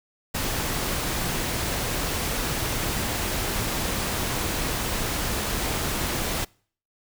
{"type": "noise", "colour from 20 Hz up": "pink", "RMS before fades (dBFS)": -27, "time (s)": [0.34, 6.45], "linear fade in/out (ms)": 10, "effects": ["noise-tail reverb RT60 0.5 s tail -26 dB re dry"]}